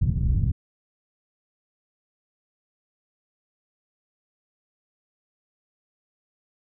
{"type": "low-pass noise", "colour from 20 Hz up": "white", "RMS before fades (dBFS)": -22, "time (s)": [0.01, 0.52], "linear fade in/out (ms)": 10, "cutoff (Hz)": 140, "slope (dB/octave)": 24, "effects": []}